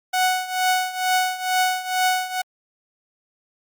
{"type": "tone with tremolo", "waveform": "sawtooth", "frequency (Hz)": 740, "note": "F#5", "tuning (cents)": 0, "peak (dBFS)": -12, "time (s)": [0.13, 2.42], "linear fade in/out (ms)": 10, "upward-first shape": "triangle", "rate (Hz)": 2.2, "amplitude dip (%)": 85, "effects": ["Opus 48 kbps"]}